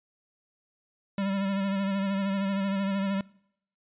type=tone with vibrato; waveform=square; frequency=196 Hz; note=G3; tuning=in tune; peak=-27 dBFS; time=1.18-3.21 s; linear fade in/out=2 ms; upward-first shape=sine; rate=13 Hz; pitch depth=38 cents each way; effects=noise-tail reverb RT60 0.7 s tail -23 dB re dry + resampled to 8000 Hz